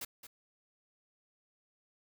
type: noise with echo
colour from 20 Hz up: white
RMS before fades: -41 dBFS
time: 0.01-0.05 s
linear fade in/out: 5 ms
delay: 220 ms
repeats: 1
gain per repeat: -10 dB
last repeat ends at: 0.27 s
effects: none